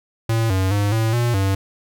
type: tone with pitch steps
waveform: square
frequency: 113.4 / 94.6 / 102.1 / 111.9 / 119.6 / 97.1 Hz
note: A#2 / F#2 / G#2 / A2 / A#2 / G2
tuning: -47 / +39 / -29 / +30 / +45 / -16 cents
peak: -17 dBFS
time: 0.29-1.55 s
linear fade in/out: 5 ms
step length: 210 ms
effects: none